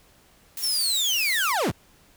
blue noise, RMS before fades -33 dBFS, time 0.57-1.52 s, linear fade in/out 2 ms
30% pulse linear sweep, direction down, 5570 to 33 Hz, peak -19 dBFS, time 0.62-1.72 s, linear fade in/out 20 ms
effects pink hiss -57 dBFS RMS until 2.16 s

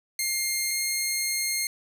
10% pulse tone pair in turn, 2120 / 2130 Hz, C7 / C7, +22 / +30 cents, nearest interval unison, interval 8 cents, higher second, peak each -16 dBFS, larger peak neither, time 0.19-0.71 / 0.71-1.67 s, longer second, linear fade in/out 2 ms, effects none

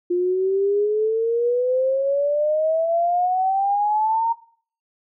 sine exponential sweep, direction up, 350.4 to 928 Hz, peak -17 dBFS, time 0.1-4.33 s, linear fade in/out 10 ms, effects noise-tail reverb RT60 0.5 s tail -19 dB re dry

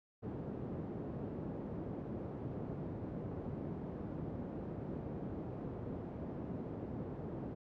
pink band-pass noise, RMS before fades -43 dBFS, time 0.22-7.55 s, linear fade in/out 20 ms, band 110 to 440 Hz, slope 12 dB/octave, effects none

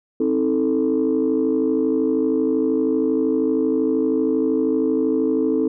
sine chord, A diminished, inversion first, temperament just, 264 / 316.8 / 440 Hz, C4 / Eb4 / A4, +16 / +31 / 0 cents, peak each -20 dBFS, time 0.2-5.68 s, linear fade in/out 5 ms, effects tanh soft clip ceiling -10 dBFS

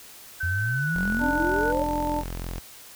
sine tone with pitch glide, 1534 to 1473.2 Hz, G6 to F#6, -38 to -8 cents, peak -26 dBFS, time 0.4-1.72 s, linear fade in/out 10 ms, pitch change -70 cents, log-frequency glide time 0.71-0.9 s
sine exponential sweep, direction up, 82.9 to 572 Hz, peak -25 dBFS, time 0.43-1.83 s, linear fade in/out 5 ms
sawtooth tone, 43.21 Hz, F1, 18 cents flat, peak -27 dBFS, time 0.95-2.6 s, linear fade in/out 10 ms
harmonic tone, 296.7 Hz, D4, 18 cents sharp, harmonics 1 / 2 / 3, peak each -29 / -31 / -27 dBFS, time 1.19-2.24 s, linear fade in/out 50 ms
effects white hiss -46 dBFS RMS until 2.95 s

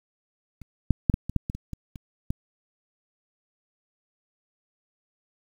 clicks, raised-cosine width 5 ms, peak -30 / -6 / -6 / -9 / -18 / -9 / -17 / -22 / -21 / -27 / -14 dBFS, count 11, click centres 0.617 / 0.907 / 1.098 / 1.141 / 1.296 / 1.363 / 1.499 / 1.55 / 1.733 / 1.958 / 2.305 s, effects 8-bit

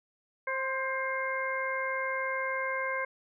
harmonic tone with a mistuned harmonic, 530 Hz, C5, 22 cents sharp, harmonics 1 / 2 / 3 / 4, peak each -35 / -35 / -35 / -35 dBFS, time 0.47-3.05 s, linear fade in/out 5 ms, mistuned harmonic 2, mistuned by -22 cents, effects none

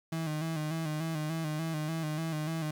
35% pulse tone with vibrato, 157.8 Hz, D#3, 25 cents sharp, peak -30 dBFS, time 0.12-2.71 s, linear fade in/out 5 ms, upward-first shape square, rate 3.4 Hz, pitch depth 53 cents each way, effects 11-bit

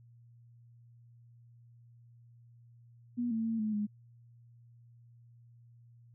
sine tone with pitch steps, 241.3 / 224.2 / 226 / 215.1 / 208.2 Hz, B3 / A3 / A3 / A3 / G#3, -40 / +33 / +47 / -39 / +5 cents, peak -30 dBFS, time 3.17-3.87 s, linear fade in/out 20 ms, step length 140 ms, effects added 118 Hz sine -56 dBFS peak until 6.14 s

